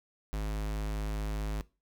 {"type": "tone", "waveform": "square", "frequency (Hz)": 52.4, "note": "G#1", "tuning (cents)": 16, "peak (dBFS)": -32, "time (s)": [0.33, 1.61], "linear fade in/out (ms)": 0, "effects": ["noise-tail reverb RT60 0.3 s tail -20 dB re dry"]}